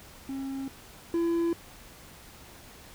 triangle tone pair in turn, 270 / 337.2 Hz, C#4 / E4, -45 / +39 cents, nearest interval major third, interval 384 cents, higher second, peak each -30 / -22 dBFS, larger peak second, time 0.29-0.68 / 1.14-1.53 s, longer neither, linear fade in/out 2 ms, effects pink hiss -50 dBFS RMS until 2.94 s

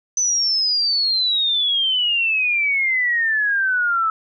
sine exponential sweep, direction down, 6100 to 1300 Hz, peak -16 dBFS, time 0.17-4.1 s, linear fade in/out 2 ms, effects none

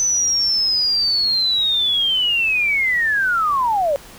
sine linear sweep, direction down, 6070 to 542 Hz, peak -15 dBFS, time 0-3.96 s, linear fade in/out 0 ms, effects pink hiss -41 dBFS RMS until 4.18 s

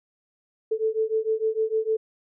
sine beating tone pair, 437 / 443.6 Hz, A4 / A4, -12 / +14 cents, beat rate 6.6 Hz, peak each -25 dBFS, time 0.71-1.97 s, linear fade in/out 10 ms, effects none

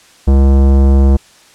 sine tone with tanh clipping, 68 Hz, C#2, 33 cents flat, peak -7 dBFS, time 0.27-1.17 s, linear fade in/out 10 ms, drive 18 dB, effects white hiss -44 dBFS RMS until 1.54 s + low-pass 8000 Hz 12 dB/octave

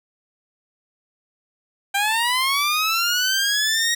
15% pulse linear sweep, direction up, 784 to 1892 Hz, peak -12 dBFS, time 1.94-3.95 s, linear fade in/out 10 ms, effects none

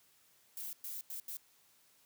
violet noise bursts at uneven times, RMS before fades -43 dBFS, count 4, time 0.57-0.73 / 0.84-1.01 / 1.1-1.2 / 1.28-1.37 s, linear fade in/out 2 ms, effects white hiss -68 dBFS RMS until 2.05 s + high-pass 60 Hz 12 dB/octave

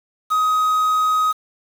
triangle tone with quantisation, 1259 Hz, D#6, 20 cents sharp, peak -13 dBFS, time 0.3-1.33 s, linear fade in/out 20 ms, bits 6, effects none

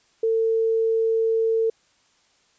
sine tone, 450 Hz, A4, 39 cents sharp, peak -18 dBFS, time 0.23-1.7 s, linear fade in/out 5 ms, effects white hiss -62 dBFS RMS until 2.58 s + resampled to 16000 Hz

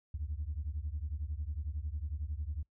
sine beating tone pair, 70.1 / 81.1 Hz, C#2 / E2, +20 / -28 cents, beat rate 11 Hz, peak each -37 / -38 dBFS, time 0.14-2.63 s, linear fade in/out 5 ms, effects noise-tail reverb RT60 0.1 s tail -24 dB re dry + tanh soft clip ceiling -29 dBFS

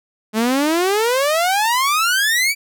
sawtooth exponential sweep, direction up, 211.2 to 2349 Hz, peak -11 dBFS, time 0.33-2.55 s, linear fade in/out 50 ms, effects none

